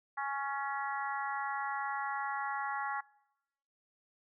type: harmonic tone with a mistuned harmonic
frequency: 277.2 Hz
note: C#4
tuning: in tune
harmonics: 3 / 4 / 5 / 6 / 7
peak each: -37 / -39 / -41 / -43 / -44 dBFS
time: 0.17-3.01 s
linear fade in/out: 10 ms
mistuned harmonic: 6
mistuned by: +26 cents
effects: noise-tail reverb RT60 0.9 s tail -24 dB re dry